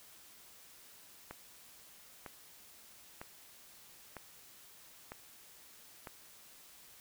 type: click train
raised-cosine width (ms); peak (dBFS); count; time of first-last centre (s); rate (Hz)
0.5; -29; 6; 1.31-6.072; 1.05
effects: white hiss -58 dBFS RMS until 7 s